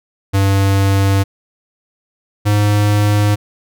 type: tone pair in turn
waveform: square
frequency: 98 / 103.78 Hz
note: G2 / G#2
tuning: 0 / -1 cents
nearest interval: minor second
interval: 99 cents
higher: second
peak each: -11 dBFS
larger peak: neither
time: 0.33-1.24 / 2.45-3.36 s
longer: neither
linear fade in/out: 20 ms
effects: none